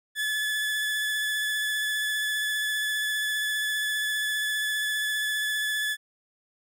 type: tone with vibrato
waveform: 30% pulse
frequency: 1722 Hz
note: A6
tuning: 38 cents flat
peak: -23 dBFS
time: 0.15-5.97 s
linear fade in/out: 50 ms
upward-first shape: triangle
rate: 15 Hz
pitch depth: 15 cents each way
effects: none